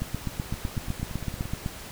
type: two click trains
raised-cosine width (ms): 5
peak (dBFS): -22 / -16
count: 9 / 14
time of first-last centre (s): 0.54-1.455 / 0.02-1.661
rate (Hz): 8.74 / 7.92
effects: pink hiss -41 dBFS RMS until 1.91 s